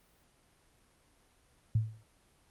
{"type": "tone with exponential decay", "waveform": "sine", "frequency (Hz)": 110, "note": "A2", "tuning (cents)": 0, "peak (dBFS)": -22, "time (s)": [1.75, 2.04], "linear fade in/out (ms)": 5, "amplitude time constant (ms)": 61, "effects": ["pink hiss -67 dBFS RMS until 2.5 s", "Opus 32 kbps"]}